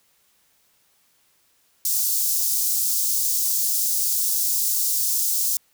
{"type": "high-pass noise", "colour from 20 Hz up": "white", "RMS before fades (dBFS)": -22, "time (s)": [1.85, 5.57], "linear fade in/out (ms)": 2, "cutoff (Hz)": 5200, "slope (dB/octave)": 24, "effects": ["white hiss -63 dBFS RMS until 5.73 s"]}